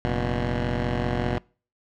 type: tone pair together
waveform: 10% pulse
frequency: 45.36 / 121.1 Hz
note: F#1 / B2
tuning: -34 / -34 cents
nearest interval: octave + perfect fourth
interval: 1700 cents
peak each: -18 dBFS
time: 0.05-1.38 s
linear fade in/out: 0 ms
effects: noise-tail reverb RT60 0.4 s tail -25 dB re dry + low-pass 3000 Hz 12 dB/octave